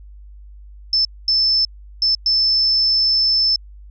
sine tone bursts at uneven times, 5274 Hz, E8, in tune, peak -13 dBFS, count 4, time 0.93-1.05 / 1.28-1.65 / 2.02-2.15 / 2.26-3.56 s, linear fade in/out 2 ms, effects added 50 Hz sine -37 dBFS peak until 3.9 s

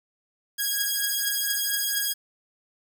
5% pulse beating tone pair, 1643 / 1647.3 Hz, G#6 / G#6, -19 / -15 cents, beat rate 4.3 Hz, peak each -15 / -17 dBFS, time 0.58-2.14 s, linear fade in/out 20 ms, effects none

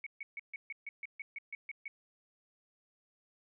sine tone bursts, 2227 Hz, C#7, 7 cents sharp, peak -39 dBFS, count 12, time 0.04-1.88 s, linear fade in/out 2 ms, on 25 ms, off 140 ms, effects none

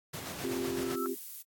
pink noise with tremolo, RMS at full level -39 dBFS, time 0.13-0.96 s, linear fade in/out 10 ms, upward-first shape square, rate 7.8 Hz, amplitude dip 30%
sine chord, C suspended fourth, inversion none, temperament just, 261.6 / 348.8 / 392.4 Hz, C4 / F4 / G4, 0 / -2 / +2 cents, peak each -36 dBFS, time 0.43-1.15 s, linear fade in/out 20 ms
sine tone with exponential growth, 1318.5 Hz, E6, in tune, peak -32 dBFS, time 0.6-1.06 s, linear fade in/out 0 ms, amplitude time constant 100 ms
violet noise, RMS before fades -43 dBFS, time 0.95-1.43 s, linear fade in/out 20 ms
effects high-pass 100 Hz 12 dB/octave + AAC 64 kbps

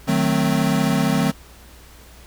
square chord, D# diminished seventh, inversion none, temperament equal with one note detuned, 153.95 / 185 / 220 / 261.6 Hz, D#3 / F#3 / A3 / C4, -18 / 0 / 0 / 0 cents, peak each -23 dBFS, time 0.07-1.32 s, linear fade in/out 20 ms, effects added 60 Hz sine -45 dBFS peak until 2.26 s + pink hiss -47 dBFS RMS until 2.26 s

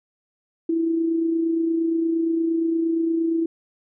sine tone with amplitude modulation, 329.4 Hz, E4, 1 cent flat, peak -17 dBFS, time 0.69-3.46 s, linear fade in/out 5 ms, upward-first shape sine, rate 28.6 Hz, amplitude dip 40%, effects none

